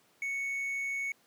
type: tone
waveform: triangle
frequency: 2217 Hz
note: C#7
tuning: in tune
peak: -30 dBFS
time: 0.22-1.12 s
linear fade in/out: 2 ms
effects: pink hiss -66 dBFS RMS until 1.26 s + high-pass 200 Hz 12 dB/octave